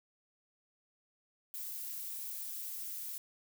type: noise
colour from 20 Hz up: violet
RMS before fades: -42 dBFS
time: 1.54-3.18 s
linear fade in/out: 0 ms
effects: none